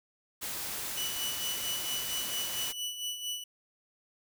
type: noise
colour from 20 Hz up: white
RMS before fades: -37 dBFS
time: 0.41-2.73 s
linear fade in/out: 20 ms
type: tone with tremolo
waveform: sawtooth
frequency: 2960 Hz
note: F#7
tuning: in tune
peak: -29 dBFS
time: 0.97-3.44 s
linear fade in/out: 5 ms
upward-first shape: sine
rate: 4.4 Hz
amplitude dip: 60%
effects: none